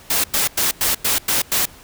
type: noise bursts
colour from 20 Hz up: white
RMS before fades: -18 dBFS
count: 7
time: 0.1-1.656 s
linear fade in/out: 5 ms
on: 140 ms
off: 96 ms
effects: pink hiss -44 dBFS RMS until 1.83 s